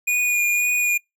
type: tone with vibrato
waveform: square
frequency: 2445 Hz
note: D#7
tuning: 31 cents flat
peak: -18 dBFS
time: 0.07-0.98 s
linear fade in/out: 10 ms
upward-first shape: sine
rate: 1.9 Hz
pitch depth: 16 cents each way
effects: noise-tail reverb RT60 0.2 s tail -26 dB re dry